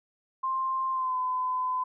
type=tone with pitch glide; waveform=sine; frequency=1052 to 1015 Hz; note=C6 to B5; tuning=+9 to +47 cents; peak=-26 dBFS; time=0.43-1.84 s; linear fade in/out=10 ms; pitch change=-62 cents; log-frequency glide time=0.91-1.17 s; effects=none